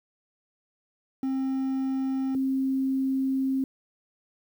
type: tone pair in turn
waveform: triangle / sine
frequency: 266.1 / 266.1 Hz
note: C4 / C4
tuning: +29 / +29 cents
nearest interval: unison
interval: 0 cents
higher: neither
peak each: -23 dBFS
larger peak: neither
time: 1.23-2.35 / 2.35-3.64 s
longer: second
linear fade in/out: 2 ms
effects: 9-bit